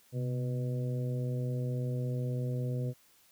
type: harmonic tone with a mistuned harmonic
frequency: 123.47 Hz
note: B2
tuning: in tune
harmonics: 1 / 2 / 3 / 4 / 5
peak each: -31 / -41 / -45 / -42 / -49 dBFS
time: 0.12-2.94 s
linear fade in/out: 50 ms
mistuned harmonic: 1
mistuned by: +73 cents
effects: white hiss -64 dBFS RMS until 3.31 s